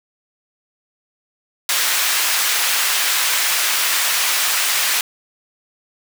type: high-pass noise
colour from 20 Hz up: pink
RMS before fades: -18 dBFS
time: 1.69-5.01 s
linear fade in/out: 2 ms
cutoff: 1500 Hz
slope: 12 dB/octave
effects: none